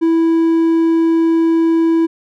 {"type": "tone", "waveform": "triangle", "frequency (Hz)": 328.9, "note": "E4", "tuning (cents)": -4, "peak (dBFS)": -8, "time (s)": [0.01, 2.07], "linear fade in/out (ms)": 20, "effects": []}